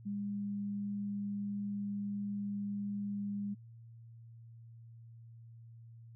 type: tone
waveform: sine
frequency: 202.7 Hz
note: G#3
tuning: 42 cents flat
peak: -35 dBFS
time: 0.05-3.55 s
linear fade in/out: 20 ms
effects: added 115 Hz sine -51 dBFS peak until 6.15 s